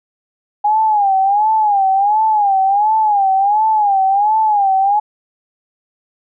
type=tone with vibrato; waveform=sine; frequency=820 Hz; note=G#5; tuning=22 cents flat; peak=-10 dBFS; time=0.64-5 s; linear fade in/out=10 ms; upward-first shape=sine; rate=1.4 Hz; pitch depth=120 cents each way; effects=none